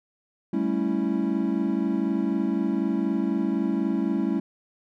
triangle chord, A dominant seventh, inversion third, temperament equal, 196 / 220 / 277.2 / 329.6 Hz, G3 / A3 / C#4 / E4, 0 / 0 / 0 / 0 cents, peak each -26 dBFS, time 0.53-4.4 s, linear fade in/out 5 ms, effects none

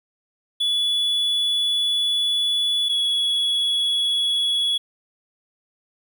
triangle tone pair in turn, 3420 / 3371 Hz, A7 / G#7, -50 / +25 cents, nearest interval unison, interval 25 cents, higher first, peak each -17 dBFS, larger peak neither, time 0.6-2.89 / 2.89-4.78 s, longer first, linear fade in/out 10 ms, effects 9-bit

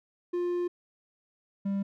triangle tone pair in turn, 352.3 / 197.72 Hz, F4 / G3, +15 / +15 cents, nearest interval minor seventh, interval 1000 cents, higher first, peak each -25 dBFS, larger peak neither, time 0.33-0.68 / 1.65-1.83 s, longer first, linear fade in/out 10 ms, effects none

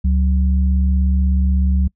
sine tone pair together, 69.7 / 186.08 Hz, C#2 / F#3, +10 / +10 cents, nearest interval octave + perfect fourth, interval 1700 cents, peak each -13 / -21 dBFS, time 0.04-1.88 s, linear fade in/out 10 ms, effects noise-tail reverb RT60 0.1 s tail -25 dB re dry

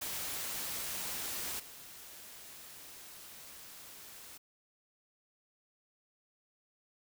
white noise with level steps, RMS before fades -39 / -51 dBFS, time 0.01-4.38 s, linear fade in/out 10 ms, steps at 1.59 s, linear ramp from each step 10 ms, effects none

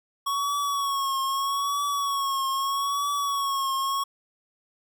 square tone with vibrato, 1110 Hz, C#6, 2 cents sharp, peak -25 dBFS, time 0.26-4.04 s, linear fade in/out 10 ms, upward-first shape triangle, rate 0.79 Hz, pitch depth 58 cents each way, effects none

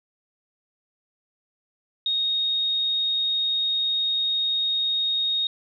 sine tone, 3729 Hz, A#7, in tune, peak -21 dBFS, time 2.06-5.47 s, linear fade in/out 2 ms, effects none

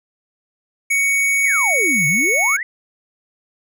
square tone with pitch glide, 2232 to 2217 Hz, C#7 to C#7, +11 to 0 cents, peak -15 dBFS, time 0.9-2.57 s, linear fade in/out 10 ms, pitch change -11 cents, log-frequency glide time 1.88-2.11 s
sine exponential two-way sweep, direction down then up, 2317 to 139.3 to 2065 Hz, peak -21 dBFS, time 1.44-2.63 s, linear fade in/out 2 ms, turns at 2.07 s
effects none

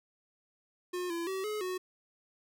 square tone with pitch steps, 359.2 / 338.2 / 381.5 / 424.7 / 368 Hz, F4 / E4 / G4 / G#4 / F#4, +49 / +44 / -47 / +39 / -9 cents, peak -34 dBFS, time 0.93-1.78 s, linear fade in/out 10 ms, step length 170 ms, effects none

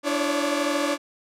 sawtooth tone cluster, 292 / 334.1 / 549 / 571 / 1198 Hz, D4 / E4 / C#5 / D5 / D6, -10 / +23 / -17 / -49 / +34 cents, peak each -22 / -27 / -26 / -24 / -31 dBFS, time 0.03-0.98 s, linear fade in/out 50 ms, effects low-pass 10000 Hz 12 dB/octave

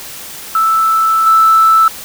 sine tone with level steps, 1318.5 Hz, E6, in tune, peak -8 / -4 dBFS, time 0.55-1.88 s, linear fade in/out 2 ms, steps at 1.26 s, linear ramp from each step 10 ms, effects tanh soft clip ceiling 0 dBFS + white hiss -29 dBFS RMS until 2.04 s

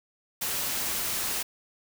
white noise, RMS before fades -30 dBFS, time 0.41-1.43 s, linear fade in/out 10 ms, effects none

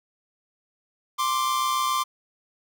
45% pulse tone pair together, 1047.6 / 1174.7 Hz, C6 / D6, +2 / 0 cents, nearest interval major second, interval 198 cents, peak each -25 dBFS, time 1.18-2.04 s, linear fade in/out 20 ms, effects none

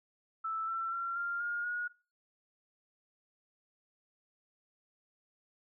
sine tone with pitch steps, 1318.5 / 1343.1 / 1368.2 / 1393.7 / 1419.7 / 1446.2 Hz, E6 / E6 / F6 / F6 / F6 / F#6, 0 / +32 / -36 / -4 / +28 / -40 cents, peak -33 dBFS, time 0.44-1.88 s, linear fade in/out 10 ms, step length 240 ms, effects noise-tail reverb RT60 0.3 s tail -19 dB re dry

